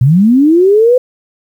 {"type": "linear sweep", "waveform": "sine", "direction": "up", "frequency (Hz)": [116.54, 512], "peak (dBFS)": -4, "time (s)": [0.01, 0.98], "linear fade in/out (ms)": 5, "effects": ["7-bit"]}